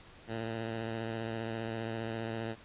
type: tone with vibrato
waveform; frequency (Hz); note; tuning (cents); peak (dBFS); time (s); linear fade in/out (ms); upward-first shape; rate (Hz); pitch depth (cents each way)
10% pulse; 113.1; A2; +48; -27; 0.27-2.56; 50; triangle; 15; 37
effects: pink hiss -55 dBFS RMS until 2.64 s + resampled to 8000 Hz